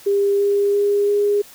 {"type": "tone with pitch steps", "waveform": "sine", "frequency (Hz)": [400.9, 403.9, 407, 410], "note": ["G4", "G#4", "G#4", "G#4"], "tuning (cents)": [39, -48, -35, -22], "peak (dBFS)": -14, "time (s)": [0.06, 1.42], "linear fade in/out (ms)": 10, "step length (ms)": 340, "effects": ["white hiss -44 dBFS RMS until 1.54 s"]}